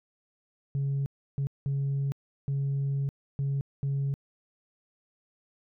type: tone bursts at uneven times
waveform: sine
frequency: 138.59 Hz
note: C#3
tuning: in tune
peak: -24 dBFS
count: 6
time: 0.75-1.06 / 1.38-1.47 / 1.66-2.12 / 2.48-3.09 / 3.39-3.61 / 3.83-4.14 s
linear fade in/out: 0 ms
effects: tanh soft clip ceiling -24 dBFS